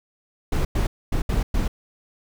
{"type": "noise bursts at uneven times", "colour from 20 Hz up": "brown", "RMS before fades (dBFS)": -21, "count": 5, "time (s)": [[0.52, 0.65], [0.75, 0.87], [1.12, 1.22], [1.29, 1.43], [1.54, 1.68]], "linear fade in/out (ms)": 5, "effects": []}